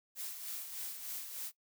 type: noise with tremolo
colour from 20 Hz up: blue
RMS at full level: -41 dBFS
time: 0.15-1.52 s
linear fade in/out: 50 ms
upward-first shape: sine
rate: 3.3 Hz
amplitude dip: 50%
effects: noise-tail reverb RT60 0.1 s tail -18 dB re dry